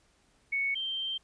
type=tone pair in turn; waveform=sine; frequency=2217 / 3141 Hz; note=C#7 / G7; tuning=0 / +3 cents; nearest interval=tritone; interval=603 cents; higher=second; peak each=-27 / -31 dBFS; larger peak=first; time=0.52-0.75 / 0.75-1.18 s; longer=second; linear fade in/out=10 ms; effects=pink hiss -67 dBFS RMS until 1.23 s + resampled to 22050 Hz